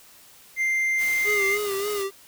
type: tone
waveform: triangle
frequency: 2093 Hz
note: C7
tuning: in tune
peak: -19 dBFS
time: 0.56-1.59 s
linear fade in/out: 50 ms
type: noise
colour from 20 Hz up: white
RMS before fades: -36 dBFS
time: 0.97-2.06 s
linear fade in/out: 50 ms
type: tone with vibrato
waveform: square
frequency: 404 Hz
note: G#4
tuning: 48 cents flat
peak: -26 dBFS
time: 1.24-2.11 s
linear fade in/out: 50 ms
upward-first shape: sine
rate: 3.4 Hz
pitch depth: 63 cents each way
effects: white hiss -51 dBFS RMS until 2.27 s